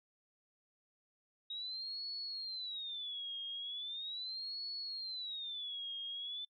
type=tone with vibrato; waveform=sine; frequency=3777 Hz; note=A#7; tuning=22 cents sharp; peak=-40 dBFS; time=1.5-6.45 s; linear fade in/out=5 ms; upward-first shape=sine; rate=0.39 Hz; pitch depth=260 cents each way; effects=noise-tail reverb RT60 0.1 s tail -26 dB re dry